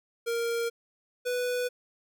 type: tone pair in turn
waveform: square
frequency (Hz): 466.2 / 493.9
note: A#4 / B4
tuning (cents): 0 / 0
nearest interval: minor second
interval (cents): 100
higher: second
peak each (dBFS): -28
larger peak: neither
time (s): 0.26-0.7 / 1.25-1.69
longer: neither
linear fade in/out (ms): 20
effects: none